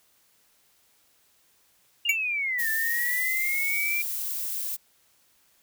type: linear two-way sweep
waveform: sine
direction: down then up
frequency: 2847 to 1760 to 2373 Hz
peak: -25 dBFS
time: 2.05-4.02 s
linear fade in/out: 5 ms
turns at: 2.69 s
type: tone with exponential decay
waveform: square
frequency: 2293 Hz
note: D7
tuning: 42 cents flat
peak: -16 dBFS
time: 2.09-2.17 s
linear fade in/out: 5 ms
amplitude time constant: 17 ms
type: noise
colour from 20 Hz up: violet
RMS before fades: -31 dBFS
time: 2.58-4.77 s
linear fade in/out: 20 ms
effects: white hiss -64 dBFS RMS until 5.62 s